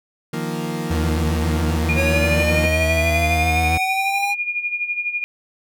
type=chord; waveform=30% pulse; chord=Eb suspended second; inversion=none; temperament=equal; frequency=155.56 / 174.61 / 233.1 Hz; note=Eb3 / F3 / Bb3; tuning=0 / 0 / 0 cents; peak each=-25 dBFS; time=0.33-2.66 s; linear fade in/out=5 ms
type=tone with vibrato; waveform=40% pulse; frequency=80.1 Hz; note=E2; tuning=49 cents flat; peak=-18 dBFS; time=0.9-3.78 s; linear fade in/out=10 ms; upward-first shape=square; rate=7.5 Hz; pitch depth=41 cents each way
type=tone with tremolo; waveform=sine; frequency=2429 Hz; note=D#7; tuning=42 cents flat; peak=-18 dBFS; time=1.89-5.24 s; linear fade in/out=0 ms; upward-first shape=sine; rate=12 Hz; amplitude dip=70%
type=linear sweep; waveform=square; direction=up; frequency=542 to 814 Hz; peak=-21 dBFS; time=1.95-4.35 s; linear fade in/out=50 ms
effects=none